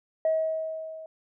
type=tone with level ramp; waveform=sine; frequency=638 Hz; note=D#5; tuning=43 cents sharp; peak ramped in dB=-19 to -39 dBFS; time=0.25-1.06 s; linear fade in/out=2 ms; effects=tanh soft clip ceiling -17 dBFS